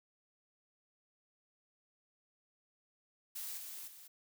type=noise with level steps; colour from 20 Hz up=blue; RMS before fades=-43 / -47 / -55 dBFS; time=3.35-4.08 s; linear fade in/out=10 ms; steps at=3.57 / 3.87 s; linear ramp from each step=10 ms; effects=none